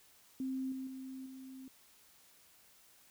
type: tone with level steps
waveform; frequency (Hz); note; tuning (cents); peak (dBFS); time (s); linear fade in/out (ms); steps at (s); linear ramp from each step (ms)
sine; 262.7; C4; +7; -35 / -39 / -43 / -47; 0.4-1.68; 2; 0.72 / 0.87 / 1.26; 2
effects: white hiss -64 dBFS RMS until 3.1 s